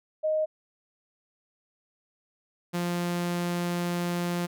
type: tone pair in turn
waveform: sine / sawtooth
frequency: 622.3 / 174.63 Hz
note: D#5 / F3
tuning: 0 / 0 cents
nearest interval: octave + minor seventh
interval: 2200 cents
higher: first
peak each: -23 dBFS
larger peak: neither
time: 0.23-0.46 / 2.73-4.47 s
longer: second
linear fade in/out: 20 ms
effects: none